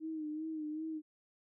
sine tone with vibrato, 311.1 Hz, D#4, in tune, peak -37 dBFS, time 0-1.02 s, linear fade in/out 50 ms, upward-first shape sine, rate 2.6 Hz, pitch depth 51 cents each way, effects none

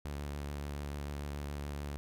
sawtooth tone with vibrato, 72.1 Hz, D2, 31 cents flat, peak -34 dBFS, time 0.05-1.97 s, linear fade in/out 0 ms, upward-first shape sine, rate 6.9 Hz, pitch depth 20 cents each way, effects none

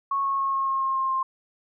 sine tone with pitch steps, 1101 / 1094.7 / 1088.4 / 1082.1 / 1075.9 / 1069.7 / 1063.5 / 1057.4 Hz, C#6 / C#6 / C#6 / C#6 / C6 / C6 / C6 / C6, -12 / -22 / -32 / -42 / +48 / +38 / +28 / +18 cents, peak -22 dBFS, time 0.11-1.23 s, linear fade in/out 5 ms, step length 140 ms, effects none

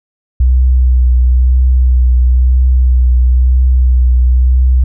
sine tone with vibrato, 62.7 Hz, B1, 27 cents sharp, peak -5 dBFS, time 0.4-4.84 s, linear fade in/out 5 ms, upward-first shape triangle, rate 1 Hz, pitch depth 29 cents each way, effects none

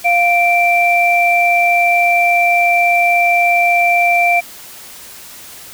sine tone pair together, 698.5 / 2349 Hz, F5 / D7, 0 / 0 cents, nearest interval octave + major sixth, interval 2100 cents, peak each -12 dBFS, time 0.04-4.41 s, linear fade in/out 20 ms, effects white hiss -35 dBFS RMS until 5.73 s

